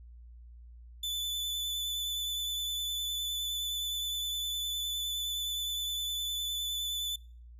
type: tone with vibrato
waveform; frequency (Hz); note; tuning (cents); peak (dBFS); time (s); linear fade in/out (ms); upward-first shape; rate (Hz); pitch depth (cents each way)
40% pulse; 3496; A7; -12; -31; 1.03-7.16; 5; triangle; 9.7; 17
effects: noise-tail reverb RT60 0.5 s tail -26 dB re dry + added 59 Hz sine -48 dBFS peak until 7.59 s